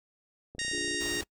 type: click train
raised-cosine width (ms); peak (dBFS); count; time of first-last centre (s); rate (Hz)
2; -32; 13; 0.55-0.945; 30.4
type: harmonic tone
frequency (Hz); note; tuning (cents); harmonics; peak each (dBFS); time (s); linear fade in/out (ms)
932.3; A#5; 0; 2 / 3 / 4 / 5 / 6 / 7 / 8 / 9 / 10; -35 / -40 / -38 / -43 / -39 / -44 / -43 / -45 / -46; 0.59-1.21; 2
type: chord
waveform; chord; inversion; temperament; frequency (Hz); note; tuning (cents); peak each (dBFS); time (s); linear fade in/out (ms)
sine; D diminished; none; equal; 293.7 / 349.2 / 415.3; D4 / F4 / Ab4; 0 / 0 / 0; -39 / -39 / -41; 0.72-1.22; 10
type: noise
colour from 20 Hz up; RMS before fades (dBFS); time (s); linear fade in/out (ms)
pink; -42; 1-1.24; 10
effects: noise-tail reverb RT60 0.1 s tail -25 dB re dry